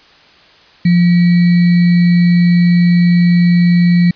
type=tone with sample-and-hold; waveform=sine; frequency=174.8 Hz; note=F3; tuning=2 cents sharp; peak=-6 dBFS; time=0.85-4.11 s; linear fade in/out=5 ms; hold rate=2100 Hz; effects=white hiss -44 dBFS RMS until 4.15 s + resampled to 11025 Hz